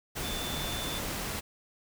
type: tone in noise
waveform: sine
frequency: 3520 Hz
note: A7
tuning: in tune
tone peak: -38 dBFS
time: 0.23-1 s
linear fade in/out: 20 ms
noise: pink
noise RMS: -35 dBFS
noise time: 0.15-1.41 s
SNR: -6 dB
effects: none